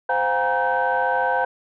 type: tone cluster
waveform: sine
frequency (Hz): 517 / 714 / 808 / 945 / 1541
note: C5 / F5 / G#5 / A#5 / G6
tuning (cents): -21 / +38 / -48 / +23 / -30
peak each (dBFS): -24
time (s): 0.09-1.45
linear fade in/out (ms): 5
effects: tanh soft clip ceiling -10 dBFS